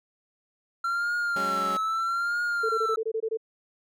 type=tone with vibrato; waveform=triangle; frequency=1363 Hz; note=F6; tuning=43 cents flat; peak=-23 dBFS; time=0.84-2.96 s; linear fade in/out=5 ms; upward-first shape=triangle; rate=0.79 Hz; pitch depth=87 cents each way
type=chord; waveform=15% pulse; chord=F# suspended second; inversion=none; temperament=just; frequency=185 / 208.1 / 277.5 Hz; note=F#3 / G#3 / C#4; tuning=0 / +4 / +2 cents; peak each=-30 / -31 / -32 dBFS; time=1.36-1.77 s; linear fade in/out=2 ms
type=tone bursts; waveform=sine; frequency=444.7 Hz; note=A4; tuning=18 cents sharp; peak=-25 dBFS; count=9; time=2.63-3.373 s; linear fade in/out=10 ms; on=63 ms; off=22 ms
effects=none